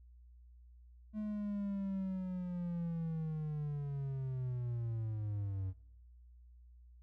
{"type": "linear sweep", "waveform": "triangle", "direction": "down", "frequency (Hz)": [214.6, 92.6], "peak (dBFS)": -34, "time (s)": [1.13, 5.74], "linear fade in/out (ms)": 50, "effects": ["noise-tail reverb RT60 0.7 s tail -20 dB re dry", "added 60 Hz sine -56 dBFS peak until 7.02 s"]}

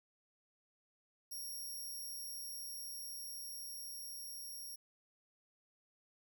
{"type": "tone with level ramp", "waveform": "5% pulse", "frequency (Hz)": 5588, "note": "F8", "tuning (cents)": 0, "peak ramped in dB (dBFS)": [-37, -40], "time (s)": [1.31, 4.76], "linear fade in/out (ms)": 10, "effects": []}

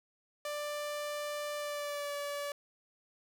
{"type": "tone with pitch glide", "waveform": "sawtooth", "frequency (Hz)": [590, 575.2], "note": ["D5", "D5"], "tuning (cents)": [8, -36], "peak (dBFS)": -32, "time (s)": [0.45, 2.52], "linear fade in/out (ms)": 2, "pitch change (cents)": -44, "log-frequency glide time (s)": [1.57, 2.14], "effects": []}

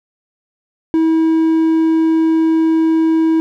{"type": "tone", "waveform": "triangle", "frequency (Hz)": 322.6, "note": "E4", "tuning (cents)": -37, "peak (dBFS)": -8, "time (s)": [0.94, 3.4], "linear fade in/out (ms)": 0, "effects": []}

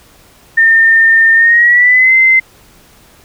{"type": "tone with pitch glide", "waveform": "sine", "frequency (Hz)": [1812, 2069], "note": ["A#6", "C7"], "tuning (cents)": [-50, -20], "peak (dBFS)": -4, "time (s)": [0.57, 2.4], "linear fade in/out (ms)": 10, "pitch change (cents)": 230, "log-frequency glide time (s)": [1.35, 2.14], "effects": ["pink hiss -44 dBFS RMS until 3.24 s"]}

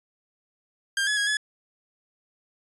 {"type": "tone with pitch steps", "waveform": "sawtooth", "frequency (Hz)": [1598, 1696, 1650, 1704], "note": ["G6", "G#6", "G#6", "G#6"], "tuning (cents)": [33, 36, -12, 44], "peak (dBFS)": -19, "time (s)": [0.97, 1.37], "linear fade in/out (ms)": 2, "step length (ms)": 100, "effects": ["resampled to 24000 Hz"]}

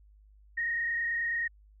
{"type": "tone with frequency modulation", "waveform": "sine", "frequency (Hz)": 1864.7, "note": "A#6", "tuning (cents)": 0, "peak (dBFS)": -28, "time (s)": [0.57, 1.48], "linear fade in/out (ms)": 10, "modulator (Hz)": 29.3, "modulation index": 0.93, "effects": ["added 51 Hz sine -55 dBFS peak until 1.8 s"]}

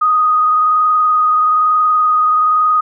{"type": "tone with frequency modulation", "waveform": "sine", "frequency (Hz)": 1244.5, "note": "D#6", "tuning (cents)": 0, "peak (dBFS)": -9, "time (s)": [0.01, 2.81], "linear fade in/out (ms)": 10, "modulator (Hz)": 21.1, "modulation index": 0.76, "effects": []}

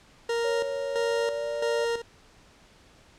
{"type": "tone with tremolo", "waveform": "40% pulse", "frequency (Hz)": 466.2, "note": "A#4", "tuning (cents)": 0, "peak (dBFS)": -24, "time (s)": [0.29, 2.02], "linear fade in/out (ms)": 5, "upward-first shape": "square", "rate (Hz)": 1.5, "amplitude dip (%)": 65}
{"type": "tone with pitch glide", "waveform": "sine", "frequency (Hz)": [554.4, 584.7], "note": ["C#5", "D5"], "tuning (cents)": [0, -8], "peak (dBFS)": -29, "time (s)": [0.44, 1.85], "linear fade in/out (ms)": 10, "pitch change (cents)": 92, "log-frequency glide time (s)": [0.95, 1.48]}
{"effects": ["pink hiss -56 dBFS RMS until 3.18 s", "low-pass 7000 Hz 12 dB/octave"]}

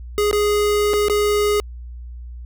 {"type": "tone with dropouts", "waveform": "square", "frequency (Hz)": 415.3, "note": "G#4", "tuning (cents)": 0, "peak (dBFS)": -16, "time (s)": [0.18, 1.6], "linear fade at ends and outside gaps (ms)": 0, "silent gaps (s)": [[0.312, 0.329], [0.934, 0.938], [1.084, 1.098]], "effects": ["added 60 Hz sine -31 dBFS peak until 2.45 s"]}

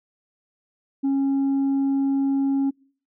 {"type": "tone", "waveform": "sine", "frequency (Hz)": 273.9, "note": "C#4", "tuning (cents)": -21, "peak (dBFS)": -16, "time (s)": [1.03, 2.71], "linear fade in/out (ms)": 20, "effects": ["noise-tail reverb RT60 0.5 s tail -26 dB re dry", "tanh soft clip ceiling -18 dBFS"]}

